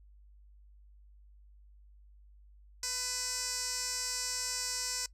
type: tone with band-pass filter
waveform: 15% pulse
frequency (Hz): 499.9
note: B4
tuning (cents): +21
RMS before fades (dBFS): -36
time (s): 2.83-5.06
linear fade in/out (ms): 2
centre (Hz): 6600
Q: 6
effects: noise-tail reverb RT60 0.1 s tail -22 dB re dry + added 50 Hz sine -55 dBFS peak until 5.13 s